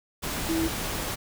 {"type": "tone in noise", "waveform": "sine", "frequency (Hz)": 326, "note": "E4", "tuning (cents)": -19, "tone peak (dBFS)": -24, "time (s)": [0.48, 0.69], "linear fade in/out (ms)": 20, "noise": "pink", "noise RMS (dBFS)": -31, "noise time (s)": [0.22, 1.16], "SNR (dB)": 4, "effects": []}